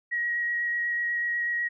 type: tone with vibrato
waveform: sine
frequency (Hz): 1900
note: A#6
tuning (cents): +33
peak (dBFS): -25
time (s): 0.11-1.69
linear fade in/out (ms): 20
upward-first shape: square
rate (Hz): 8.1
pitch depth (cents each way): 8
effects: none